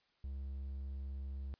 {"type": "tone", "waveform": "triangle", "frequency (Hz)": 67.9, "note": "C#2", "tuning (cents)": -35, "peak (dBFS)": -38, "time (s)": [0.24, 1.54], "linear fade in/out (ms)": 0, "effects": ["white hiss -75 dBFS RMS until 1.59 s", "resampled to 11025 Hz"]}